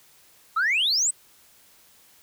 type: exponential sweep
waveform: sine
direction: up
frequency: 1244.5 to 8460 Hz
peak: -18 dBFS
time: 0.56-1.11 s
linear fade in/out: 10 ms
effects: tanh soft clip ceiling -17 dBFS + white hiss -56 dBFS RMS until 2.22 s